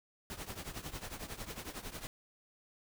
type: noise with tremolo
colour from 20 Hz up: pink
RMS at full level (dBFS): -41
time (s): 0.3-2.07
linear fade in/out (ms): 0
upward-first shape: triangle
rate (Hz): 11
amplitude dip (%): 85
effects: none